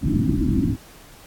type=low-pass noise; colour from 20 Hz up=white; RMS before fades=-20 dBFS; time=0.01-0.77 s; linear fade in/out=50 ms; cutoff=330 Hz; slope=96 dB/octave; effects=pink hiss -47 dBFS RMS until 1.26 s + AAC 64 kbps